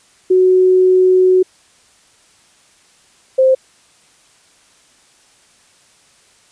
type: tone pair in turn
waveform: sine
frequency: 370.2 / 523.5 Hz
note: F#4 / C5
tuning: +1 / +1 cents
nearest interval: tritone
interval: 600 cents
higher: second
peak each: -7 dBFS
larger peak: neither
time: 0.3-1.43 / 3.38-3.55 s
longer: first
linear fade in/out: 10 ms
effects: white hiss -51 dBFS RMS until 6.51 s + resampled to 22050 Hz